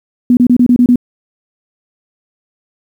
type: tone bursts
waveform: sine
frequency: 245.2 Hz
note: B3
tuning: 12 cents flat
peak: -4 dBFS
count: 7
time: 0.3-0.958 s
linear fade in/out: 2 ms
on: 70 ms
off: 28 ms
effects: 7-bit